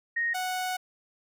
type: tone pair in turn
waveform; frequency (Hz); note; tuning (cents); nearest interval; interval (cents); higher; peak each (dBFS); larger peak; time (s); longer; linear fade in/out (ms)
sine / sawtooth; 1864.7 / 738.3; A#6 / F#5; 0 / -4; octave + major third; 1604; first; -25; neither; 0.16-0.34 / 0.34-0.77; second; 10
effects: none